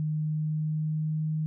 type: tone with pitch glide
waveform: sine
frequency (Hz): 153.8 to 155.77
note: D#3 to D#3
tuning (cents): -20 to +2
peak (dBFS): -26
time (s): 0-1.46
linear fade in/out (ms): 0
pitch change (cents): +22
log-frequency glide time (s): 0.17-1.31
effects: none